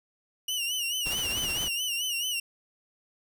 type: tone with vibrato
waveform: sawtooth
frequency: 2888 Hz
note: F#7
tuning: 43 cents flat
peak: -25 dBFS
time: 0.48-2.4 s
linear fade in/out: 5 ms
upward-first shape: sine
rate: 4.6 Hz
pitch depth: 92 cents each way
type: noise with exponential growth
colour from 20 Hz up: blue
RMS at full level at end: -35 dBFS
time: 1.01-1.13 s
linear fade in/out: 2 ms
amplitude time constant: 25 ms
type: noise with tremolo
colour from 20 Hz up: pink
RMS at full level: -36 dBFS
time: 1.05-1.69 s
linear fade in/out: 20 ms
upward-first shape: triangle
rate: 16 Hz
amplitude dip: 50%
effects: none